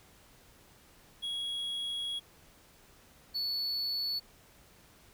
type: tone pair in turn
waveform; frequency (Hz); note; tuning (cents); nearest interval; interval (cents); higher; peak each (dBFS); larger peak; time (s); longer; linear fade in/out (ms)
triangle; 3322 / 4434; G#7 / C#8; 0 / 0; perfect fourth; 500; second; -32 / -30; second; 1.22-2.2 / 3.34-4.2; first; 20
effects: pink hiss -60 dBFS RMS until 5.13 s